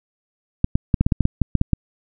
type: clicks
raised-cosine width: 5 ms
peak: -3 dBFS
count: 12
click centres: 0.644 / 0.755 / 0.942 / 1.01 / 1.065 / 1.122 / 1.207 / 1.254 / 1.417 / 1.553 / 1.614 / 1.733 s
effects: none